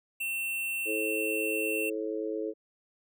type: tone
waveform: square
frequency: 2700 Hz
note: E7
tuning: 41 cents sharp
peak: -31 dBFS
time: 0.2-1.9 s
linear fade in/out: 10 ms
type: harmonic tone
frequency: 108.7 Hz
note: A2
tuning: 21 cents flat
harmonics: 3 / 4 / 5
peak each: -35 / -33 / -38 dBFS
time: 0.85-2.54 s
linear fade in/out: 50 ms
effects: none